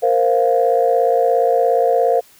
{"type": "chord", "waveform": "sine", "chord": "Bb suspended second", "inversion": "none", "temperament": "equal", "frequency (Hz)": [466.2, 523.3, 698.5], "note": ["Bb4", "C5", "F5"], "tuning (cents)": [0, 0, 0], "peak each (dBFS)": -16, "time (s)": [0.02, 2.21], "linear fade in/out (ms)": 20, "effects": ["tanh soft clip ceiling -3 dBFS", "white hiss -49 dBFS RMS until 2.39 s"]}